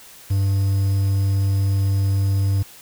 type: tone with quantisation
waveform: triangle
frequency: 98 Hz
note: G2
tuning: in tune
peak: -14 dBFS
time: 0.3-2.63 s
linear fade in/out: 10 ms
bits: 7
effects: white hiss -44 dBFS RMS until 2.81 s